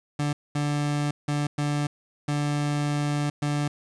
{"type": "tone bursts at uneven times", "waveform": "30% pulse", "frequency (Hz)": 146.4, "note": "D3", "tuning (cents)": -5, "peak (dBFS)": -21, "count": 6, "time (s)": [[0.19, 0.33], [0.55, 1.11], [1.28, 1.47], [1.58, 1.87], [2.28, 3.3], [3.42, 3.68]], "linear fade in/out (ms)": 5, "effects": ["resampled to 22050 Hz", "9-bit"]}